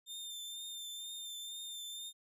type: tone with vibrato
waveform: sawtooth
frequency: 3594 Hz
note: A7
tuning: 36 cents sharp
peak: -40 dBFS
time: 0.06-2.13 s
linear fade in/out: 50 ms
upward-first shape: triangle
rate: 2.1 Hz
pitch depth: 30 cents each way
effects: none